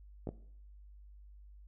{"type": "clicks", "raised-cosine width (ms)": 2, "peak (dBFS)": -25, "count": 2, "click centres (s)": [0.272, 0.29], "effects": ["noise-tail reverb RT60 0.6 s tail -17 dB re dry", "added 50 Hz sine -52 dBFS peak until 1.67 s"]}